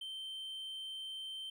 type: tone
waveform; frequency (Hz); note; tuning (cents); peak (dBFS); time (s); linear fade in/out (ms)
triangle; 3114; G7; -12; -40; 0.01-1.5; 5
effects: none